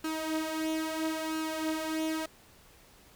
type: tone with flanger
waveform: sawtooth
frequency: 316.8 Hz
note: D#4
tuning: 31 cents sharp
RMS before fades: -33 dBFS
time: 0.04-2.26 s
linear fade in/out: 5 ms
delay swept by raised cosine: 0.71 to 6.01 ms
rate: 0.75 Hz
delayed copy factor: +0.6
effects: pink hiss -58 dBFS RMS until 3.15 s